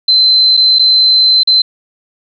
sine tone with dropouts, 4075 Hz, C8, 47 cents flat, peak -5 dBFS, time 0.08-1.62 s, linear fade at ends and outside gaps 5 ms, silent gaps 0.569-0.573 / 0.787-0.793 / 1.434-1.473 s, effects none

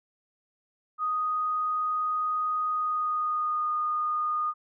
sine tone with pitch glide, 1244.5 to 1226.7 Hz, D#6 to D#6, 0 to -25 cents, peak -25 dBFS, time 0.98-4.54 s, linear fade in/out 50 ms, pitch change -25 cents, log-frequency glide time 2.69-3.71 s, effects none

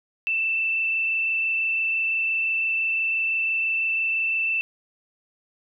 sine tone with frequency modulation, 2659 Hz, E7, 14 cents sharp, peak -21 dBFS, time 0.27-4.61 s, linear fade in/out 0 ms, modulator 25.9 Hz, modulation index 1.2, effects none

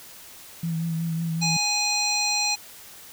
sine tone with vibrato, 164.81 Hz, E3, in tune, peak -24 dBFS, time 0.63-1.57 s, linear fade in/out 5 ms, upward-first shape triangle, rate 5.4 Hz, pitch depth 35 cents each way
harmonic tone, 831 Hz, G#5, 1 cent sharp, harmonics 1 / 3 / 5 / 7 / 9, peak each -30 / -28 / -25 / -29 / -30 dBFS, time 1.41-2.56 s, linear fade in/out 20 ms
effects white hiss -45 dBFS RMS until 3.12 s

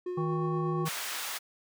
triangle tone with tremolo, 360 Hz, F#4, 47 cents flat, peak -29 dBFS, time 0.06-0.85 s, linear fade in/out 5 ms, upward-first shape triangle, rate 8.4 Hz, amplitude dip 30%
harmonic tone, 159 Hz, D#3, 38 cents sharp, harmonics 1 / 3 / 5 / 7, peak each -30 / -42 / -42 / -36 dBFS, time 0.17-0.89 s, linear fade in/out 10 ms
pink high-pass noise, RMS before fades -36 dBFS, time 0.85-1.39 s, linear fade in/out 20 ms, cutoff 1100 Hz, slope 12 dB/octave
effects none

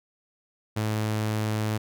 sawtooth tone, 107.9 Hz, A2, 33 cents flat, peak -21 dBFS, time 0.76-1.78 s, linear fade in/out 10 ms, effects none

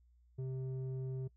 square tone with low-pass filter, 130.81 Hz, C3, in tune, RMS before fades -40 dBFS, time 0.38-1.28 s, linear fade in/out 10 ms, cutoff 320 Hz, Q 1.6, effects noise-tail reverb RT60 0.1 s tail -23 dB re dry + added 60 Hz sine -64 dBFS peak until 1.36 s

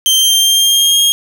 sawtooth tone with pitch glide, 3136 to 3248 Hz, G7 to G#7, 0 to -39 cents, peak -5 dBFS, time 0.06-1.12 s, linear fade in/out 0 ms, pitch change +61 cents, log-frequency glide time 0.16-1.01 s, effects none

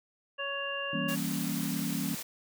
harmonic tone, 558 Hz, C#5, 11 cents sharp, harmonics 1 / 2 / 3 / 5, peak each -38 / -40 / -38 / -36 dBFS, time 0.38-1.16 s, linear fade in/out 20 ms
sine chord, E diminished seventh, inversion none, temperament equal, 164.81 / 196 / 233.1 / 277.2 Hz, E3 / G3 / Bb3 / Db4, 0 / 0 / 0 / 0 cents, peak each -36 dBFS, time 0.93-2.15 s, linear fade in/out 5 ms
white high-pass noise, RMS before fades -39 dBFS, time 1.08-2.23 s, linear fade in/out 10 ms, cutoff 100 Hz, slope 12 dB/octave
effects none

